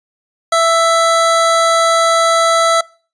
square tone pair together, 664.8 / 1318.5 Hz, E5 / E6, +15 / 0 cents, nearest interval octave, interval 1185 cents, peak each -13 dBFS, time 0.52-2.81 s, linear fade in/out 5 ms, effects noise-tail reverb RT60 0.4 s tail -24 dB re dry + resampled to 22050 Hz

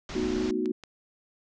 pink low-pass noise, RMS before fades -38 dBFS, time 0.09-0.51 s, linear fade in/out 2 ms, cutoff 6600 Hz, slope 48 dB/octave
sine chord, B dominant seventh, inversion third, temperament equal, 220 / 246.9 / 311.1 / 370 Hz, A3 / B3 / D#4 / F#4, 0 / 0 / 0 / 0 cents, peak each -34 / -32 / -31 / -29 dBFS, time 0.15-0.72 s, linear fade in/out 5 ms
clicks, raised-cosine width 0.2 ms, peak -26 dBFS, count 2, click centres 0.658 / 0.837 s
effects none

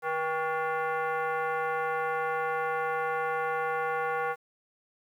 sine tone with frequency modulation, 155.56 Hz, D#3, in tune, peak -27 dBFS, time 0.02-4.36 s, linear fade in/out 50 ms, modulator 637 Hz, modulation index 2.3, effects 10-bit

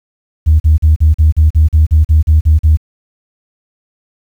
sine tone bursts, 77.78 Hz, D#2, in tune, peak -3 dBFS, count 13, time 0.46-2.772 s, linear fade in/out 20 ms, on 140 ms, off 41 ms, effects tanh soft clip ceiling 0 dBFS + 7-bit

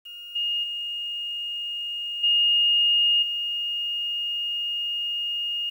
sine tone with level steps, 2846 Hz, F7, 32 cents sharp, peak -37 / -23 / -28 / -17 / -25 dBFS, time 0.05-5.7 s, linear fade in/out 10 ms, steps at 0.35 / 0.63 / 2.23 / 3.22 s, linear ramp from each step 10 ms, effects 9-bit

